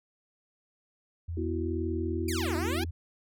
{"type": "tone", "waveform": "sine", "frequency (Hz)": 84.2, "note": "E2", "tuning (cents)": 37, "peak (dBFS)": -32, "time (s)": [1.28, 2.91], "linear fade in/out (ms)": 10}
{"type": "chord", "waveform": "sine", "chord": "B suspended fourth", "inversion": "none", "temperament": "equal", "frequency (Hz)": [246.9, 329.6, 370], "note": ["B3", "E4", "F#4"], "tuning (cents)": [0, 0, 0], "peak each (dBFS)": [-37, -33, -35], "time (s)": [1.37, 2.85], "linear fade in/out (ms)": 5}
{"type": "exponential two-way sweep", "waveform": "10% pulse", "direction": "down then up", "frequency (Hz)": [2504, 293.7, 854], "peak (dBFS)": -25, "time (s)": [2.28, 2.84], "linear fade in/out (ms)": 5, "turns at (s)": 2.56}
{"effects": []}